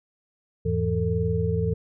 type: tone cluster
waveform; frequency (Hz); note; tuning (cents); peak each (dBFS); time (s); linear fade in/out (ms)
sine; 85 / 106.3 / 166.6 / 446.7; F2 / G#2 / E3 / A4; -46 / +41 / +19 / +26; -27; 0.65-1.74; 10
effects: none